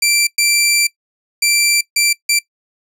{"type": "tone bursts at uneven times", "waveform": "15% pulse", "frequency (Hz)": 2349, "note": "D7", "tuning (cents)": 0, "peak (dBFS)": -5, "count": 5, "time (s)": [[0.02, 0.27], [0.38, 0.87], [1.42, 1.81], [1.96, 2.13], [2.29, 2.39]], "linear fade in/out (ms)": 5, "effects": ["noise-tail reverb RT60 0.1 s tail -19 dB re dry"]}